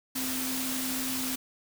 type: tone in noise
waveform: sine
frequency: 259.4 Hz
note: C4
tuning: 15 cents flat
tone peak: -34 dBFS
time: 0.15-1.36 s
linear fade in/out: 10 ms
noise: white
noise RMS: -33 dBFS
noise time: 0.15-1.36 s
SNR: -4 dB
effects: none